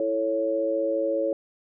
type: chord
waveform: sine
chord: A major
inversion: second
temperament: equal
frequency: 329.6 / 440 / 554.4 Hz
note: E4 / A4 / C#5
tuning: 0 / 0 / 0 cents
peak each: -29 / -30 / -24 dBFS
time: 0-1.33 s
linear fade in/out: 2 ms
effects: none